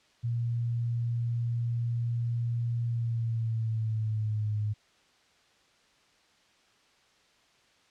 sine tone with pitch glide, 118 to 105.74 Hz, A#2 to G#2, +22 to +32 cents, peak -27 dBFS, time 0.23-4.74 s, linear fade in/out 20 ms, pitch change -190 cents, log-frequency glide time 2.85-4.56 s, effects white hiss -64 dBFS RMS until 7.9 s + low-pass 5000 Hz 12 dB/octave

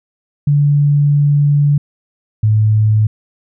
sine tone pair in turn, 144.8 / 107.79 Hz, D3 / A2, -24 / -35 cents, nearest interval perfect fourth, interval 511 cents, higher first, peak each -8 / -8 dBFS, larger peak neither, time 0.47-1.78 / 2.43-3.07 s, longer first, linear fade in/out 5 ms, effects none

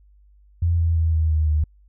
sine tone with pitch steps, 85 / 83.15 / 81.35 / 79.58 / 77.86 / 76.17 Hz, F2 / E2 / E2 / D#2 / D#2 / D#2, -46 / +16 / -22 / +40 / +2 / -36 cents, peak -16 dBFS, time 0.62-1.64 s, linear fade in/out 5 ms, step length 170 ms, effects added 50 Hz sine -50 dBFS peak until 1.88 s

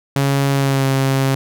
sawtooth tone with pitch glide, 138.59 to 134.88 Hz, C#3 to C#3, 0 to -47 cents, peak -10 dBFS, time 0.16-1.35 s, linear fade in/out 2 ms, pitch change -47 cents, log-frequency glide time 0.52-0.87 s, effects none

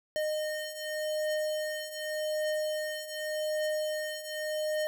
square beating tone pair, 613 / 613.86 Hz, D#5 / D#5, -26 / -24 cents, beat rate 0.86 Hz, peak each -37 / -33 dBFS, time 0.16-4.87 s, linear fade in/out 0 ms, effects none

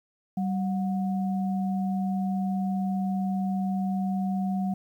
sine tone pair together, 192.5 / 728 Hz, G3 / F#5, -31 / -28 cents, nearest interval octave + major seventh, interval 2303 cents, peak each -25 / -35 dBFS, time 0.37-4.74 s, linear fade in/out 5 ms, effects 10-bit

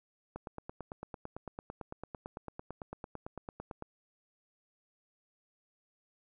click train, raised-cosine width 1 ms, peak -27 dBFS, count 32, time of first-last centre 0.36-3.824 s, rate 8.95 Hz, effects none

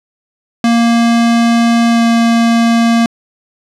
square tone with pitch glide, 233.1 to 231.6 Hz, A#3 to A#3, 0 to -11 cents, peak -8 dBFS, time 0.64-3.06 s, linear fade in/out 2 ms, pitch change -11 cents, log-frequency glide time 1.9-2.02 s, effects low-pass 7000 Hz 12 dB/octave + 8-bit

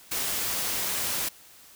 white noise, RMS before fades -29 dBFS, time 0.11-1.29 s, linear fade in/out 10 ms, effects white hiss -52 dBFS RMS until 1.75 s

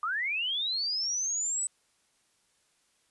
sine linear sweep, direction up, 1169 to 8050 Hz, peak -28 dBFS, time 0.03-1.67 s, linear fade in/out 2 ms, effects white hiss -70 dBFS RMS until 3.1 s + resampled to 24000 Hz

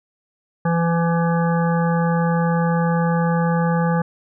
harmonic tone, 168.4 Hz, E3, 37 cents sharp, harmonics 1 / 3 / 5 / 7 / 9 / 10, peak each -17 / -24 / -25 / -29 / -33 / -33 dBFS, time 0.65-4.02 s, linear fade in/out 5 ms, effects none

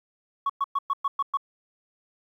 sine tone bursts, 1113 Hz, C#6, 7 cents sharp, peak -20 dBFS, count 7, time 0.46-1.372 s, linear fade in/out 5 ms, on 36 ms, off 110 ms, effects tanh soft clip ceiling -19 dBFS + 10-bit

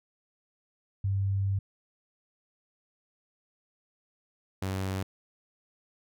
sine / sawtooth tone pair in turn, 98 / 95.32 Hz, G2 / G2, 0 / -48 cents, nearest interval unison, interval 48 cents, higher first, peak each -25 / -26 dBFS, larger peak first, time 1.04-1.59 / 4.62-5.03 s, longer first, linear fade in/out 5 ms, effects none

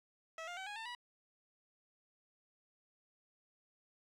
15% pulse tone with pitch steps, 649 / 703.7 / 762.9 / 827.2 / 896.9 / 972.4 Hz, E5 / F5 / G5 / G#5 / A5 / B5, -27 / +13 / -47 / -7 / +33 / -27 cents, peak -37 dBFS, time 0.38-0.95 s, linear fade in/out 2 ms, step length 95 ms, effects low-pass 6000 Hz 12 dB/octave + 12-bit

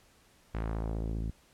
sawtooth tone with low-pass filter sweep, 55 Hz, A1, in tune, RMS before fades -34 dBFS, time 0.54-1.31 s, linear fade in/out 10 ms, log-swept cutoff 2200 to 210 Hz, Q 1, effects pink hiss -63 dBFS RMS until 1.53 s + low-pass 12000 Hz 12 dB/octave

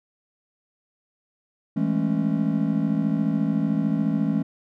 triangle chord, A major seventh, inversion second, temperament just, 165 / 206.2 / 220 / 275 Hz, E3 / G#3 / A3 / C#4, +2 / -12 / 0 / -14 cents, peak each -24 dBFS, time 1.76-4.43 s, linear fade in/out 10 ms, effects none

